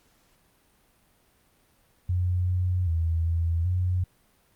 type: tone with pitch steps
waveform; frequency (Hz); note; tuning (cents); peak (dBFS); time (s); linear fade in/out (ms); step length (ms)
sine; 90.1 / 90.7 / 82.3 / 83.5 / 90.6; F#2 / F#2 / E2 / E2 / F#2; -45 / -34 / -2 / +23 / -36; -22; 2.09-4.04; 5; 390
effects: pink hiss -64 dBFS RMS until 4.55 s + Opus 48 kbps